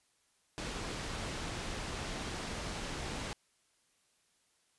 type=low-pass noise; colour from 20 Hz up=pink; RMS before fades=-40 dBFS; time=0.58-3.33 s; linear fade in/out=0 ms; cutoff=6900 Hz; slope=12 dB/octave; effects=white hiss -73 dBFS RMS until 4.78 s + resampled to 24000 Hz